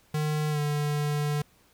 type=tone with pitch glide; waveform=square; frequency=152.1 to 147.6 Hz; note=D#3 to D3; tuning=-39 to +9 cents; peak=-26 dBFS; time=0.14-1.42 s; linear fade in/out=5 ms; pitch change=-52 cents; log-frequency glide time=0.5-0.59 s; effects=pink hiss -62 dBFS RMS until 1.73 s